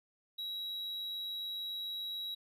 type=tone; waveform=triangle; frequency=3871 Hz; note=B7; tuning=35 cents flat; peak=-36 dBFS; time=0.38-2.35 s; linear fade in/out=10 ms; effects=none